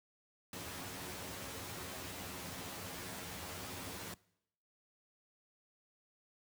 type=noise with comb filter; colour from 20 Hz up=pink; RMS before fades=-45 dBFS; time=0.53-4.14 s; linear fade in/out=2 ms; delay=11 ms; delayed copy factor=+0.7; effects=noise-tail reverb RT60 0.8 s tail -23 dB re dry + high-pass 80 Hz 12 dB/octave